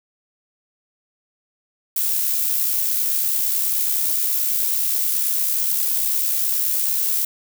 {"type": "noise with amplitude modulation", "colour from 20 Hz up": "violet", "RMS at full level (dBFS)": -19, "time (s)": [1.96, 7.25], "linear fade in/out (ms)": 5, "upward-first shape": "sine", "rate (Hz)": 69.3, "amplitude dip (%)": 35, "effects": []}